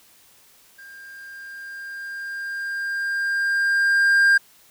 triangle tone with level ramp, 1600 Hz, G6, 35 cents sharp, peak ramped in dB -39 to -10 dBFS, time 0.78-4.38 s, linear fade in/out 10 ms, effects white hiss -54 dBFS RMS until 4.7 s

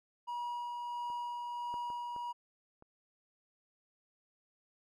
triangle tone with tremolo, 961 Hz, B5, 48 cents flat, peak -34 dBFS, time 0.27-2.33 s, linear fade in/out 20 ms, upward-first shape sine, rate 1.5 Hz, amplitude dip 25%
clicks, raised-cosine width 1 ms, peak -41 / -33 / -37 / -37 / -42 dBFS, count 5, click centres 1.101 / 1.741 / 1.902 / 2.163 / 2.824 s
effects none

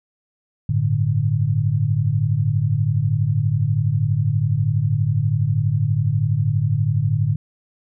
sine chord, G suspended second, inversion none, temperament just, 98 / 110.25 / 147 Hz, G2 / A2 / D3, 0 / +4 / +2 cents, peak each -24 / -19 / -20 dBFS, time 0.69-7.36 s, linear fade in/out 5 ms, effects none

